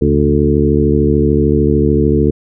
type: harmonic tone with a mistuned harmonic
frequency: 73.42 Hz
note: D2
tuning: in tune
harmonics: 1 / 2 / 3 / 4 / 5 / 6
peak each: -16 / -16 / -16 / -16 / -16 / -16 dBFS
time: 0.01-2.31 s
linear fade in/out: 10 ms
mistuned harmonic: 2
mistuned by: -64 cents
effects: none